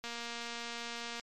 click train, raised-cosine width 0.2 ms, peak -24 dBFS, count 273, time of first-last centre 0.04-1.197 s, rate 235 Hz, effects MP3 64 kbps

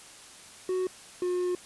triangle tone pair in turn, 370 / 359.5 Hz, F#4 / F#4, 0 / -50 cents, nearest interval unison, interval 50 cents, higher first, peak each -24 dBFS, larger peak neither, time 0.69-0.87 / 1.22-1.55 s, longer second, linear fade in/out 2 ms, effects white hiss -49 dBFS RMS until 1.65 s + resampled to 24000 Hz

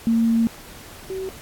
sine tone pair in turn, 228.6 / 380 Hz, A#3 / F#4, -34 / +46 cents, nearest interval major sixth, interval 880 cents, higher second, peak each -15 / -26 dBFS, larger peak first, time 0.07-0.47 / 1.1-1.29 s, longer first, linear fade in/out 0 ms, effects pink hiss -42 dBFS RMS until 1.41 s + AAC 64 kbps

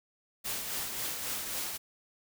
white noise with tremolo, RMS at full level -34 dBFS, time 0.44-1.78 s, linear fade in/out 20 ms, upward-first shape triangle, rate 3.7 Hz, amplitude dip 45%, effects none

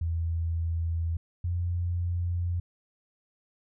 sine tone pair in turn, 83 / 87.35 Hz, E2 / F2, +12 / +1 cents, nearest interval minor second, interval 89 cents, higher second, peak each -26 dBFS, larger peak neither, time 0.01-1.17 / 1.44-2.6 s, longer neither, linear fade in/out 5 ms, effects none

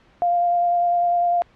sine tone with vibrato, 698.5 Hz, F5, in tune, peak -16 dBFS, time 0.22-1.42 s, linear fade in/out 0 ms, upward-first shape sine, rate 10 Hz, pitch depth 13 cents each way, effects pink hiss -55 dBFS RMS until 1.55 s + low-pass 3000 Hz 12 dB/octave

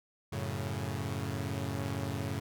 sawtooth chord, F# minor, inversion none, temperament equal, 92.5 / 110 / 138.59 Hz, F#2 / A2 / C#3, 0 / 0 / 0 cents, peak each -34 dBFS, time 0.32-2.4 s, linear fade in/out 10 ms, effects none

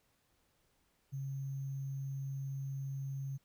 sine tone with sample-and-hold, 136.2 Hz, C#3, 30 cents flat, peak -37 dBFS, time 1.12-3.38 s, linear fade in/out 20 ms, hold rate 6300 Hz, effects pink hiss -75 dBFS RMS until 3.44 s

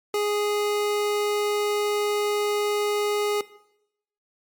square tone pair together, 414.9 / 830.6 Hz, G#4 / G#5, -2 / 0 cents, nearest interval octave, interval 1202 cents, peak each -23 / -33 dBFS, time 0.14-3.41 s, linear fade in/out 2 ms, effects noise-tail reverb RT60 0.8 s tail -18 dB re dry + MP3 96 kbps

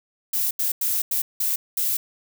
violet noise bursts at uneven times, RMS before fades -23 dBFS, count 6, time 0.33-0.51 / 0.59-0.72 / 0.81-1.02 / 1.11-1.22 / 1.4-1.56 / 1.77-1.97 s, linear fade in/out 5 ms, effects none

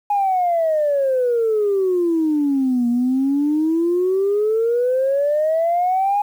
sine exponential two-way sweep, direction down then up, 830.6 to 236.3 to 830.6 Hz, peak -14 dBFS, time 0.1-6.22 s, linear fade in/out 5 ms, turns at 2.88 s, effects tanh soft clip ceiling -11 dBFS + 8-bit

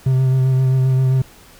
triangle tone with vibrato, 130.81 Hz, C3, in tune, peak -10 dBFS, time 0.06-1.22 s, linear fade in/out 5 ms, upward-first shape sine, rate 7.6 Hz, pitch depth 20 cents each way, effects pink hiss -45 dBFS RMS until 1.59 s

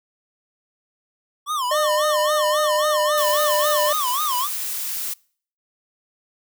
square tone with vibrato, 1105 Hz, C#6, 6 cents flat, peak -22 dBFS, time 1.46-4.49 s, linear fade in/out 50 ms, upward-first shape sine, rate 3.7 Hz, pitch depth 210 cents each way
square tone with pitch glide, 606 to 598.3 Hz, D#5 to D5, -46 to +32 cents, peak -20 dBFS, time 1.71-3.93 s, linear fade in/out 5 ms, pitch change -22 cents, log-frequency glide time 2.97-3.21 s
blue noise, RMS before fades -27 dBFS, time 3.17-5.14 s, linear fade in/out 10 ms
effects noise-tail reverb RT60 0.5 s tail -25 dB re dry

